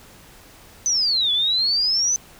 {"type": "exponential two-way sweep", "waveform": "sine", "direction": "down then up", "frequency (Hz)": [6160, 3387, 6160], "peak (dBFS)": -17, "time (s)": [0.86, 2.16], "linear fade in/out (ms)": 0, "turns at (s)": 1.32, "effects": ["pink hiss -47 dBFS RMS until 2.39 s"]}